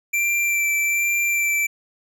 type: tone with vibrato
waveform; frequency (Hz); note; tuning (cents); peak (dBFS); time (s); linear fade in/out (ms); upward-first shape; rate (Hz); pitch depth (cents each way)
square; 2349; D7; 0; -19; 0.13-1.67; 10; sine; 1.2; 14
effects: none